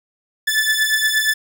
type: beating tone pair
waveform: sawtooth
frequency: 1740 / 1748.5 Hz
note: A6 / A6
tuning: -20 / -11 cents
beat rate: 8.5 Hz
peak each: -15 dBFS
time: 0.47-1.34 s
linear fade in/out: 10 ms
effects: none